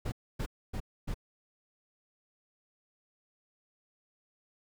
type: noise bursts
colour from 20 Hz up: brown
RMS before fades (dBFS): -34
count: 4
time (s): 0.05-1.144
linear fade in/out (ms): 10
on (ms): 71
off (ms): 270
effects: none